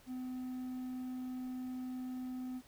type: tone with quantisation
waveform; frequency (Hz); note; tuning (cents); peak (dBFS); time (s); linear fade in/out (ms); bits
triangle; 254.3; C4; -49; -37; 0.06-2.62; 50; 11
effects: pink hiss -63 dBFS RMS until 2.67 s